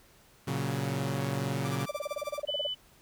sawtooth chord, F# major, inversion first, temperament equal, 116.54 / 138.59 / 185 Hz, A#2 / C#3 / F#3, 0 / 0 / 0 cents, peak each -31 / -28 / -33 dBFS, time 0.47-1.86 s, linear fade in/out 10 ms
sawtooth tone with tremolo, 1174.7 Hz, D6, in tune, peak -33 dBFS, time 1.64-2.42 s, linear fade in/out 20 ms, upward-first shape sine, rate 13 Hz, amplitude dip 85%
sine tone bursts, 587.3 Hz, D5, in tune, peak -29 dBFS, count 15, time 1.89-2.668 s, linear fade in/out 5 ms, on 22 ms, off 32 ms
sine tone, 3000 Hz, F#7, 23 cents sharp, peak -31 dBFS, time 2.47-2.75 s, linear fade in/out 20 ms
effects pink hiss -60 dBFS RMS until 3.01 s

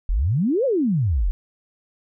sine exponential two-way sweep, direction up then down, 37.37 to 572 to 37.37 Hz, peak -17 dBFS, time 0.09-1.31 s, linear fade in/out 0 ms, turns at 0.65 s, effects none

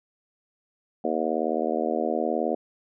harmonic tone, 79.2 Hz, D#2, 31 cents sharp, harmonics 3 / 4 / 5 / 6 / 7 / 8 / 9, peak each -31 / -31 / -31 / -31 / -31 / -31 / -31 dBFS, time 1.04-2.55 s, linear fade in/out 5 ms, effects none

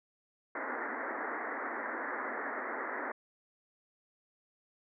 white band-pass noise, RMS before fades -38 dBFS, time 0.55-3.12 s, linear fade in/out 5 ms, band 230 to 2000 Hz, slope 96 dB/octave, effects none

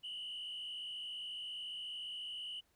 sine tone with frequency modulation, 2960 Hz, F#7, in tune, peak -40 dBFS, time 0.03-2.61 s, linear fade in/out 20 ms, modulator 54.4 Hz, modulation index 1.9, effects tanh soft clip ceiling -39 dBFS + pink hiss -75 dBFS RMS until 2.75 s

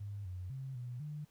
sine tone with pitch steps, 101.5 / 91 / 133.3 / 122.7 / 149.7 Hz, G#2 / F#2 / C3 / B2 / D3, -39 / -28 / +33 / -11 / +33 cents, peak -40 dBFS, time 0-1.25 s, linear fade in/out 10 ms, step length 250 ms, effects pink hiss -71 dBFS RMS until 1.3 s

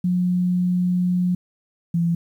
sine tone pair in turn, 179.6 / 169.56 Hz, F3 / E3, +49 / +49 cents, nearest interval minor second, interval 100 cents, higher first, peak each -17 dBFS, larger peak neither, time 0.04-1.35 / 1.94-2.15 s, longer first, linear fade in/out 5 ms, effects 9-bit

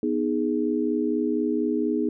sine chord, G# minor, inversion first, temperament equal, 246.9 / 311.1 / 415.3 Hz, B3 / D#4 / G#4, 0 / 0 / 0 cents, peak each -26 / -25 / -27 dBFS, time 0.03-2.09 s, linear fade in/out 2 ms, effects none

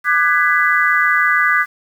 sine chord, G# half-diminished seventh, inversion second, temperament just, 1196.1 / 1495.1 / 1661.2 / 1993.5 Hz, D6 / F#6 / G#6 / B6, +31 / +18 / 0 / +16 cents, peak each -17 dBFS, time 0.04-1.66 s, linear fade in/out 50 ms, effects 7-bit

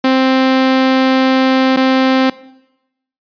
sawtooth tone with dropouts, 262.2 Hz, C4, 4 cents sharp, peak -5 dBFS, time 0.04-2.3 s, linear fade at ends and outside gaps 5 ms, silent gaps 1.764-1.77 s, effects noise-tail reverb RT60 0.9 s tail -20 dB re dry + resampled to 11025 Hz

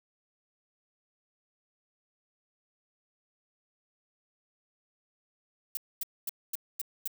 violet noise bursts, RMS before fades -33 dBFS, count 6, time 5.75-7.076 s, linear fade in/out 2 ms, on 21 ms, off 240 ms, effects none

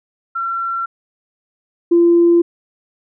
sine tone pair in turn, 1359 / 342.3 Hz, F6 / F4, -48 / -35 cents, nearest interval 2 octaves, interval 2387 cents, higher first, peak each -18 / -7 dBFS, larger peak second, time 0.35-0.86 / 1.91-2.42 s, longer neither, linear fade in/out 10 ms, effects tanh soft clip ceiling -3 dBFS

